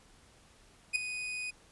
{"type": "tone with ADSR envelope", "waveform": "40% pulse", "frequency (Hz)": 2489, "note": "D#7", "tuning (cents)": 0, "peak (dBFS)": -23, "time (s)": [0.93, 1.51], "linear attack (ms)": 28, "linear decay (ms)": 4, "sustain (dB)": -12, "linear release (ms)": 13, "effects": ["pink hiss -61 dBFS RMS until 1.71 s", "resampled to 24000 Hz"]}